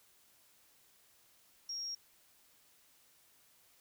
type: tone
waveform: sine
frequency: 5588 Hz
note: F8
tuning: in tune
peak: -38 dBFS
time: 1.69-1.95 s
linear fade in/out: 5 ms
effects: white hiss -67 dBFS RMS until 3.8 s